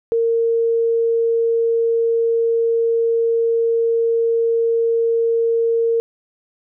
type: tone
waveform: sine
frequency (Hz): 460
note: A#4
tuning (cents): -23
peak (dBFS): -14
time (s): 0.12-6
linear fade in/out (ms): 0
effects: none